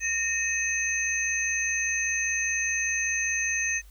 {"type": "tone cluster", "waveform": "sine", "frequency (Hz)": [1845, 2554, 6210], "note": ["A#6", "D#7", "G8"], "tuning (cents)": [-18, 45, -17], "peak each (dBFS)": -29, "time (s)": [0, 3.82], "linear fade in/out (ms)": 50, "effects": ["added 50 Hz sine -47 dBFS peak until 3.9 s", "white hiss -60 dBFS RMS until 3.9 s"]}